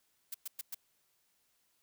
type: noise bursts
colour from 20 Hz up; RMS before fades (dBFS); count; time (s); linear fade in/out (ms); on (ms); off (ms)
blue; -40; 4; 0.32-0.746; 5; 24; 110
effects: white hiss -75 dBFS RMS until 1.82 s